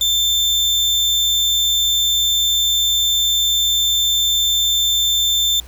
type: tone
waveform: 35% pulse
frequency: 3560 Hz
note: A7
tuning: 20 cents sharp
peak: -12 dBFS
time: 0.01-5.6 s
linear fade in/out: 2 ms
effects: added 61 Hz sine -35 dBFS peak until 5.67 s + pink hiss -45 dBFS RMS until 5.67 s